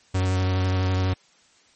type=tone with vibrato; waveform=45% pulse; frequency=93.1 Hz; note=F#2; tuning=11 cents sharp; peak=-20 dBFS; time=0.14-1.14 s; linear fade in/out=10 ms; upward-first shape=triangle; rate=12 Hz; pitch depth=22 cents each way; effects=white hiss -58 dBFS RMS until 1.75 s + MP3 32 kbps